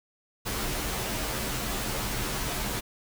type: noise with comb filter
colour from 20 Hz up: pink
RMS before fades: -31 dBFS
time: 0.45-2.81 s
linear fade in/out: 20 ms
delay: 12 ms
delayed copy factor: -0.85
effects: none